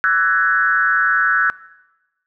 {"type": "tone with frequency modulation", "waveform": "sine", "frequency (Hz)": 1496, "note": "F#6", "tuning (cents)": 19, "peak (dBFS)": -12, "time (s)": [0.04, 1.5], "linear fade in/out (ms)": 0, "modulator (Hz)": 171, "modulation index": 1.1, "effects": ["noise-tail reverb RT60 1.0 s tail -19 dB re dry"]}